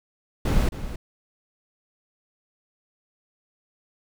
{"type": "noise with echo", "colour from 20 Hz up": "brown", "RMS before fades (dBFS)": -20, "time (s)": [0.45, 0.69], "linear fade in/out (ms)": 5, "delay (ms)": 270, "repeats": 1, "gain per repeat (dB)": -12, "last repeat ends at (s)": 0.96, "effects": []}